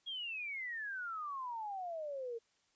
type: exponential sweep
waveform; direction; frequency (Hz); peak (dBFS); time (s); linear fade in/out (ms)
sine; down; 3322 to 450.7; -39; 0.06-2.39; 20
effects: white hiss -75 dBFS RMS until 2.75 s + resampled to 16000 Hz